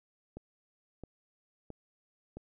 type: click train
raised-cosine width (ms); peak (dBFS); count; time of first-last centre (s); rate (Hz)
2; -30; 4; 0.37-2.37; 1.5
effects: none